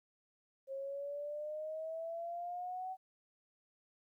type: exponential sweep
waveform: sine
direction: up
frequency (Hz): 536 to 758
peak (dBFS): -39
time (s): 0.67-2.97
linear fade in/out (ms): 50
effects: 13-bit